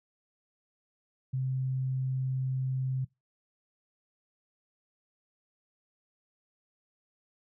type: tone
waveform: sine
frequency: 130.81 Hz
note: C3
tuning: in tune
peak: -28 dBFS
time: 1.33-3.05 s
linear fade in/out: 10 ms
effects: noise-tail reverb RT60 0.2 s tail -22 dB re dry